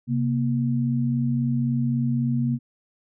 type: tone pair together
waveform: sine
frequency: 132.6 / 236.3 Hz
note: C3 / A#3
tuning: +23 / +24 cents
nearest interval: minor seventh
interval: 1001 cents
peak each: -23 dBFS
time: 0.07-2.59 s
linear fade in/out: 50 ms
effects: none